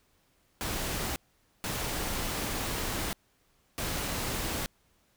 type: noise bursts at uneven times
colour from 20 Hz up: pink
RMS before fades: -33 dBFS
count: 3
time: 0.61-1.16 / 1.64-3.13 / 3.78-4.66 s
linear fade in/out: 0 ms
effects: pink hiss -69 dBFS RMS until 5.16 s